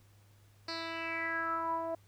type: tone with low-pass filter sweep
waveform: 10% pulse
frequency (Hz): 329.6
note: E4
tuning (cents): 0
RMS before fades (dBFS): -36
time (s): 0.68-1.95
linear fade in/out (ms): 5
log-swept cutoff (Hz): 4600 to 710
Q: 6
effects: added 101 Hz sine -60 dBFS peak until 2.07 s + pink hiss -68 dBFS RMS until 2.07 s